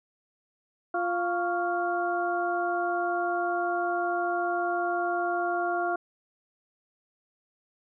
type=harmonic tone with a mistuned harmonic; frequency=349.2 Hz; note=F4; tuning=in tune; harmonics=1 / 2 / 3 / 4; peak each=-31 / -28 / -36 / -32 dBFS; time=0.94-5.96 s; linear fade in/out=5 ms; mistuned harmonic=3; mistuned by=+110 cents; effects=none